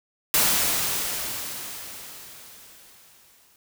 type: noise with exponential decay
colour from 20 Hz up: white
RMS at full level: -19 dBFS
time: 0.34-3.56 s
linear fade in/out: 1 ms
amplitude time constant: 700 ms
effects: none